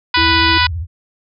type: harmonic tone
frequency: 493.9 Hz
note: B4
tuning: in tune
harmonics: 2 / 3 / 4 / 5 / 6 / 7 / 8 / 9 / 10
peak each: -16 / -18 / -19 / -20 / -21 / -21 / -22 / -23 / -23 dBFS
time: 0.14-0.67 s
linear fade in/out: 5 ms
type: tone with vibrato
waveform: sine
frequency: 82.1 Hz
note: E2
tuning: 6 cents flat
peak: -19 dBFS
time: 0.15-0.87 s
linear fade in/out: 50 ms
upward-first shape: triangle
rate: 15 Hz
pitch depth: 260 cents each way
type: tone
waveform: sine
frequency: 329.6 Hz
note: E4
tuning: in tune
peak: -19 dBFS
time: 0.17-0.58 s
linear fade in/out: 5 ms
effects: none